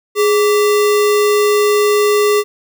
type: tone with sample-and-hold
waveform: sine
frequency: 416.6 Hz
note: G#4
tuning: 5 cents sharp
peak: -9 dBFS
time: 0.15-2.44 s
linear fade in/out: 50 ms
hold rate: 1575 Hz
effects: none